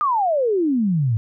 sine exponential sweep, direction down, 1242 to 105.1 Hz, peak -16 dBFS, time 0.01-1.17 s, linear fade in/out 0 ms, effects none

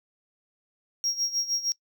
triangle tone with tremolo, 5600 Hz, F8, 4 cents sharp, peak -22 dBFS, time 1.04-1.72 s, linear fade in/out 0 ms, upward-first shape sine, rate 6.5 Hz, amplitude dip 80%, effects noise-tail reverb RT60 0.1 s tail -22 dB re dry

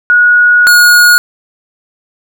sine / square tone pair in turn, 1454 / 1444 Hz, F#6 / F#6, -31 / -43 cents, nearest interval unison, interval 12 cents, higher first, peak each -3 dBFS, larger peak neither, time 0.1-0.67 / 0.67-1.18 s, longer first, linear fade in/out 0 ms, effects none

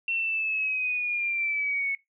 sine linear sweep, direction down, 2718 to 2200 Hz, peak -25 dBFS, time 0.08-1.95 s, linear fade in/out 2 ms, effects noise-tail reverb RT60 0.2 s tail -23 dB re dry

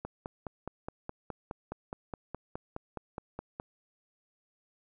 click train, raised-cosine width 1 ms, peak -23 dBFS, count 18, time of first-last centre 0.05-3.599 s, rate 4.79 Hz, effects none

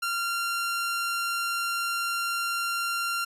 sawtooth tone, 1382 Hz, F6, 19 cents flat, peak -23 dBFS, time 0.02-3.25 s, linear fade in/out 10 ms, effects resampled to 32000 Hz

